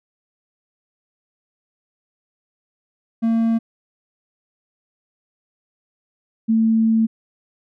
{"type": "tone pair in turn", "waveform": ["triangle", "sine"], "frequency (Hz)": [227.5, 223.6], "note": ["A#3", "A3"], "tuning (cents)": [-42, 28], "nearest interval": "unison", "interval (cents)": 30, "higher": "first", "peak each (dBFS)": -13, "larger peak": "neither", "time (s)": [[3.22, 3.59], [6.48, 7.07]], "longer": "second", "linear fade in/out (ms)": 20, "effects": []}